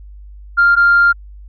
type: tone pair in turn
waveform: sine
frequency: 1396.9 / 1396.9 Hz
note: F6 / F6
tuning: 0 / 0 cents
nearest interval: unison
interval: 0 cents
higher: neither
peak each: -6 dBFS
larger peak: neither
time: 0.57-0.76 / 0.76-1.13 s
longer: second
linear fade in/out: 20 ms
effects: tanh soft clip ceiling -3 dBFS + added 50 Hz sine -33 dBFS peak until 1.48 s